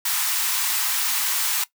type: high-pass noise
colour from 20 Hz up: white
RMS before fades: -23 dBFS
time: 0.05-1.64 s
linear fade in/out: 5 ms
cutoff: 820 Hz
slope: 48 dB/octave
effects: noise-tail reverb RT60 0.1 s tail -17 dB re dry